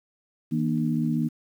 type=tone cluster; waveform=sine; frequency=160.4 / 236.4 / 301.3 Hz; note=E3 / A#3 / D4; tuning=-47 / +24 / +44 cents; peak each=-26 / -25 / -30 dBFS; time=0.51-1.29 s; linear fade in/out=20 ms; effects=9-bit